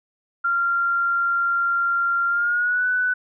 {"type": "tone with pitch glide", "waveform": "sine", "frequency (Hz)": [1385, 1493], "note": ["F6", "F#6"], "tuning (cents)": [-15, 15], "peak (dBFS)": -18, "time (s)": [0.44, 3.14], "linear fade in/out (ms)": 10, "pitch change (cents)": 130, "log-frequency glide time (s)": [2.28, 2.86], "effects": []}